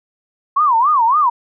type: tone with vibrato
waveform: sine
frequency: 1053 Hz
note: C6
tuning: 11 cents sharp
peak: -10 dBFS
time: 0.56-1.3 s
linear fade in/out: 10 ms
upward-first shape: sine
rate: 3.6 Hz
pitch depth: 280 cents each way
effects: none